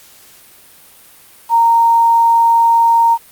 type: tone with quantisation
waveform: sine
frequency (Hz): 925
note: A#5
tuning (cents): -14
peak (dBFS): -7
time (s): 1.49-3.18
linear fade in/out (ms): 50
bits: 6
effects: white hiss -43 dBFS RMS until 3.31 s + Opus 48 kbps